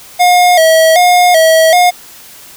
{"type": "tone with vibrato", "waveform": "square", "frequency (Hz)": 679, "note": "F5", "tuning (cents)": -49, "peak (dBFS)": -5, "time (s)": [0.19, 1.91], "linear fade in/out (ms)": 20, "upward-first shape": "square", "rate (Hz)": 1.3, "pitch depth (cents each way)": 91, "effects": ["white hiss -35 dBFS RMS until 2.56 s"]}